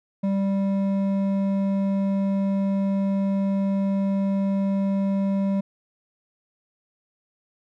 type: tone with hard clipping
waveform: sine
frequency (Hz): 196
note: G3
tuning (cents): 0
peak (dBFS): -22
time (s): 0.23-5.61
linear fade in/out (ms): 10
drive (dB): 8
effects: none